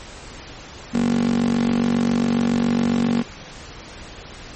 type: tone with high-pass filter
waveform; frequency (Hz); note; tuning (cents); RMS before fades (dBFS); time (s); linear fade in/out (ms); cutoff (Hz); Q
15% pulse; 47.3; F#1; +39; -19; 0.93-3.23; 20; 240; 6.7
effects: pink hiss -38 dBFS RMS until 4.55 s + MP3 32 kbps